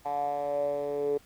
10% pulse tone with band-pass filter sweep, 144 Hz, D3, 34 cents flat, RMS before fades -30 dBFS, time 0.05-1.18 s, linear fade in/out 10 ms, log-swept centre 790 to 420 Hz, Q 7.6, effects pink hiss -59 dBFS RMS until 1.25 s

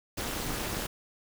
pink noise with amplitude modulation, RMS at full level -30 dBFS, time 0.17-0.87 s, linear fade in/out 10 ms, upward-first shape sine, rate 278 Hz, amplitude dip 90%, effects none

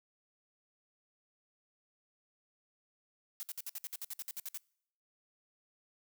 blue noise bursts, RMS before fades -41 dBFS, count 14, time 3.4-4.574 s, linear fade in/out 0 ms, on 30 ms, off 58 ms, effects noise-tail reverb RT60 0.7 s tail -26 dB re dry

